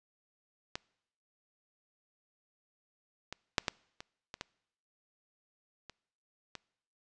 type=clicks; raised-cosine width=0.2 ms; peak=-18 / -22 / -8 / -12 / -26 / -24 / -20 / -29 / -24 dBFS; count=9; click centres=0.755 / 3.326 / 3.582 / 3.682 / 4.005 / 4.341 / 4.411 / 5.897 / 6.553 s; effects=noise-tail reverb RT60 0.8 s tail -25 dB re dry + resampled to 22050 Hz